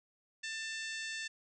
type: harmonic tone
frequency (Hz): 890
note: A5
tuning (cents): +20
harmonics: 2 / 3 / 4 / 5 / 6 / 7 / 8 / 9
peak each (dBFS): -41 / -45 / -47 / -49 / -51 / -52 / -53 / -54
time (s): 0.43-1.28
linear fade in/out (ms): 10
effects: none